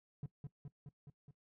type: tone with echo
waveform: triangle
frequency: 142.6 Hz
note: C#3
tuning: 49 cents sharp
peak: -37 dBFS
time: 0.23-0.26 s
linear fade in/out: 2 ms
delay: 210 ms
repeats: 5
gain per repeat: -3 dB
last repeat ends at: 1.31 s
effects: noise-tail reverb RT60 0.1 s tail -19 dB re dry + tanh soft clip ceiling -33 dBFS